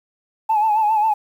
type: tone with vibrato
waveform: sine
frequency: 861 Hz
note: A5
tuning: 38 cents flat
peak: -13 dBFS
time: 0.49-1.14 s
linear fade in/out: 10 ms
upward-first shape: sine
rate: 7.4 Hz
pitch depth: 63 cents each way
effects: tanh soft clip ceiling -10 dBFS + 8-bit